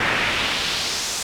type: noise with band-pass filter sweep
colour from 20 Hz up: brown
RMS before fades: -23 dBFS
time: 0-1.23 s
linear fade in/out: 5 ms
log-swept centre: 1900 to 7000 Hz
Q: 1.6
effects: none